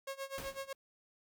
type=tone with tremolo; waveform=sawtooth; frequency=544 Hz; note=C#5; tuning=33 cents flat; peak=-34 dBFS; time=0.07-0.73 s; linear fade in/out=5 ms; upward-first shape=sine; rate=8 Hz; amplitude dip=90%
type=noise with exponential decay; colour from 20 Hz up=pink; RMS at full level=-42 dBFS; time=0.38-0.75 s; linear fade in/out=1 ms; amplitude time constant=80 ms
effects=none